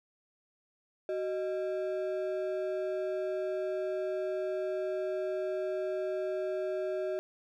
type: ring-modulated tone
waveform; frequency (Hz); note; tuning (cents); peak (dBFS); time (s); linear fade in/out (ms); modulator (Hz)
triangle; 497.5; B4; +13; -26; 1.09-7.19; 0; 123
effects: none